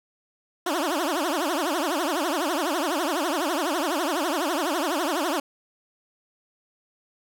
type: tone with vibrato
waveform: 15% pulse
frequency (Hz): 320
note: D#4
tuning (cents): +49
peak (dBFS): -17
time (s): 0.66-5.4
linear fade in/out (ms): 5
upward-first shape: triangle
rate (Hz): 12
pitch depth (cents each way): 300
effects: none